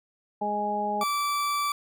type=harmonic tone; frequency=207.7 Hz; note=G#3; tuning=in tune; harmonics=1 / 2 / 3 / 4; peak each=-34 / -35 / -33 / -27 dBFS; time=0.41-1.04 s; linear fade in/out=10 ms
type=tone; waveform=40% pulse; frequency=1161 Hz; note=D6; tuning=20 cents flat; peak=-24 dBFS; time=1.01-1.72 s; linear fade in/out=2 ms
effects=none